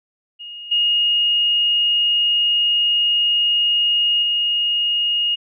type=tone with level steps; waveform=sine; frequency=2860 Hz; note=F7; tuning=41 cents sharp; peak=-31 / -14 / -16 dBFS; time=0.39-5.36 s; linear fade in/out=20 ms; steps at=0.71 / 4.22 s; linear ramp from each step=10 ms; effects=none